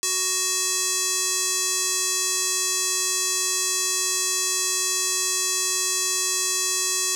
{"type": "tone with band-pass filter", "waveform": "square", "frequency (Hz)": 371.7, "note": "F#4", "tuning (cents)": 8, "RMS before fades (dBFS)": -24, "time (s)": [0.03, 7.15], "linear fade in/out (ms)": 0, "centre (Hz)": 7100, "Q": 2.4, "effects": []}